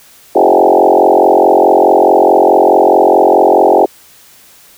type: tone with frequency modulation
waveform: sine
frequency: 587.3 Hz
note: D5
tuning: in tune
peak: -4 dBFS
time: 0.35-3.86 s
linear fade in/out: 10 ms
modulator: 44.7 Hz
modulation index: 5.7
effects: white hiss -42 dBFS RMS until 4.77 s